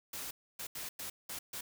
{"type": "noise bursts at uneven times", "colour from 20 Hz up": "white", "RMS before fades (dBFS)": -42, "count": 6, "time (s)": [[0.13, 0.31], [0.59, 0.67], [0.75, 0.89], [0.99, 1.1], [1.29, 1.39], [1.53, 1.61]], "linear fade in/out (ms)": 5, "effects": []}